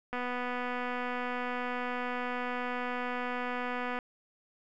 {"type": "click train", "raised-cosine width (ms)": 0.5, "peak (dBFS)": -21, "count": 954, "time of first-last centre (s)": [0.13, 3.988], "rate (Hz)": 247, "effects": []}